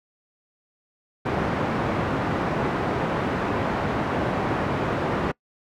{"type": "band-pass noise", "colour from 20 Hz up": "pink", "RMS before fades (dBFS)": -25, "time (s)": [1.25, 5.32], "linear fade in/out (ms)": 10, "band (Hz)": [120, 1400], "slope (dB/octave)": 12, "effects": ["noise-tail reverb RT60 0.1 s tail -24 dB re dry"]}